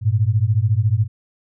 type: beating tone pair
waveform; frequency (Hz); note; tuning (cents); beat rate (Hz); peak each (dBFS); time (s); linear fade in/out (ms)
sine; 100.9 / 114.9; G#2 / A#2; -49 / -25; 14; -17; 0.01-1.08; 50
effects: none